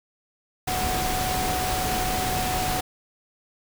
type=tone in noise; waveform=sine; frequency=740 Hz; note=F#5; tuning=in tune; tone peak=-27 dBFS; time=0.67-2.81 s; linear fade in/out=10 ms; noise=pink; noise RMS=-27 dBFS; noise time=0.67-2.81 s; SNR=-3 dB; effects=none